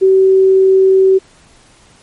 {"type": "tone", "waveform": "sine", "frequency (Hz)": 381.6, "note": "G4", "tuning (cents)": -47, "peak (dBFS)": -5, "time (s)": [0.01, 1.19], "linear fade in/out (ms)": 20, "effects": ["pink hiss -46 dBFS RMS until 2.02 s", "MP3 48 kbps"]}